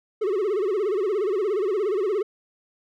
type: tone with vibrato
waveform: triangle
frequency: 400.5 Hz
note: G4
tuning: 37 cents sharp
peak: -19 dBFS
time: 0.21-2.23 s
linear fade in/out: 10 ms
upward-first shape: sine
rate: 17 Hz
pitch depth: 170 cents each way
effects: none

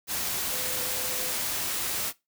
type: tone in noise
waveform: sine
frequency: 507 Hz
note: B4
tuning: 45 cents sharp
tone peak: -41 dBFS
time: 0.49-1.35 s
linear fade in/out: 50 ms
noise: white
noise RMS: -30 dBFS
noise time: 0.07-2.13 s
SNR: -14 dB
effects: noise-tail reverb RT60 0.2 s tail -19 dB re dry

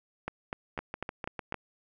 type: two click trains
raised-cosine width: 0.5 ms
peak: -18 / -20 dBFS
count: 6 / 6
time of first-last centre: 0.28-1.524 / 0.79-1.543 s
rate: 4.02 / 6.64 Hz
effects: none

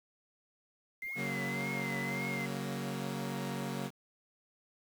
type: tone with vibrato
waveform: sine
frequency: 2079 Hz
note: C7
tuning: 12 cents flat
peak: -37 dBFS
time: 1.02-2.46 s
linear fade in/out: 5 ms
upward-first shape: triangle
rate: 1.8 Hz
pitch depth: 77 cents each way
type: chord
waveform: sawtooth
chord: F# major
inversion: second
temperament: equal with one note detuned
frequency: 138.59 / 186.61 / 233.1 Hz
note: C#3 / F#3 / A#3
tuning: 0 / +15 / 0 cents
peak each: -36 dBFS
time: 1.15-3.91 s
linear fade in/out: 50 ms
effects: 9-bit

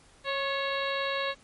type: harmonic tone with a mistuned harmonic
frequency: 549 Hz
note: C#5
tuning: 17 cents flat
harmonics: 1 / 2 / 3 / 4 / 5 / 6 / 7 / 8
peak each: -32 / -34 / -35 / -38 / -38 / -43 / -37 / -43 dBFS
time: 0.24-1.35 s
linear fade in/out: 50 ms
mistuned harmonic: 3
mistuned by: +44 cents
effects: pink hiss -58 dBFS RMS until 1.43 s + MP3 48 kbps

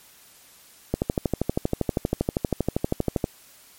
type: click train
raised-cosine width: 2 ms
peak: -8 dBFS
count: 30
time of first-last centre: 0.94-3.242 s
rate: 12.6 Hz
effects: white hiss -52 dBFS RMS until 3.78 s + MP3 64 kbps

